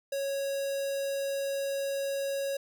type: tone with notch filter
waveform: square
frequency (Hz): 552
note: C#5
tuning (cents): -7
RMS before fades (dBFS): -32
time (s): 0.12-2.57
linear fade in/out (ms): 5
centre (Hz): 2000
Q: 1.4
effects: none